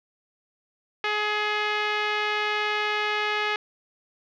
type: tone with low-pass filter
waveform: 5% pulse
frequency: 421 Hz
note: G#4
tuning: 24 cents sharp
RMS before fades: -26 dBFS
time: 1.04-3.56 s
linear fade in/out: 2 ms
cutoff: 2400 Hz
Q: 1.1
effects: none